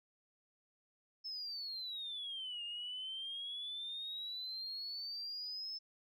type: exponential two-way sweep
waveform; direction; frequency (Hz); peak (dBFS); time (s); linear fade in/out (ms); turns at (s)
sine; down then up; 5274 to 2816 to 5274; -40; 1.24-5.79; 20; 2.63
effects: tanh soft clip ceiling -36 dBFS